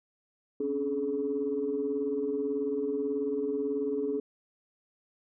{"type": "tone cluster", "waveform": "sine", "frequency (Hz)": [268.1, 286.4, 425.4], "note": ["C4", "D4", "G#4"], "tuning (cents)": [42, -43, 42], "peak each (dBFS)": [-36, -33, -29], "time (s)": [0.6, 4.2], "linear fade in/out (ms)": 5, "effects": ["tanh soft clip ceiling -20 dBFS"]}